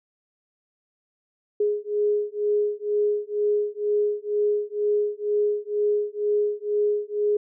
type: beating tone pair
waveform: sine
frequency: 415.3 / 417.4 Hz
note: G#4 / G#4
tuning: 0 / +9 cents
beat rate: 2.1 Hz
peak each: -24 dBFS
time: 1.6-7.37 s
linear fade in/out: 5 ms
effects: none